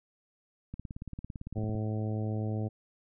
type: click train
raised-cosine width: 5 ms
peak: -27 dBFS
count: 19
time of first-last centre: 0.74-1.751 s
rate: 17.8 Hz
type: harmonic tone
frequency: 108 Hz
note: A2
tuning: 32 cents flat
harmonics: 1 / 2 / 3 / 4 / 5 / 6 / 7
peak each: -31 / -37 / -41 / -43 / -45 / -47 / -48 dBFS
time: 1.55-2.69 s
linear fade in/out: 20 ms
effects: none